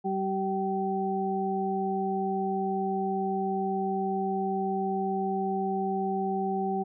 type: harmonic tone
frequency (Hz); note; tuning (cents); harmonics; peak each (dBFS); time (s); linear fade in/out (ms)
192.6; G3; -30; 1 / 2 / 4; -31 / -31 / -30; 0.04-6.84; 20
effects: none